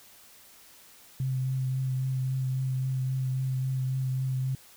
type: tone with vibrato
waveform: sine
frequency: 130.81 Hz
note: C3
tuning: in tune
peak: -26 dBFS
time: 1.2-4.55 s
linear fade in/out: 2 ms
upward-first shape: triangle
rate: 3.7 Hz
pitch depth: 19 cents each way
effects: white hiss -54 dBFS RMS until 4.76 s